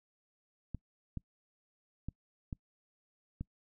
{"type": "clicks", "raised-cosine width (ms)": 5, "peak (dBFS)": -26, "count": 5, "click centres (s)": [0.747, 1.173, 2.086, 2.528, 3.41], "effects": ["noise-tail reverb RT60 0.1 s tail -26 dB re dry"]}